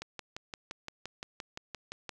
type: click train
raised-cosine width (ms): 0.2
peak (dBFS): -22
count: 13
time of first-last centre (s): 0.02-2.093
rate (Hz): 5.79
effects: none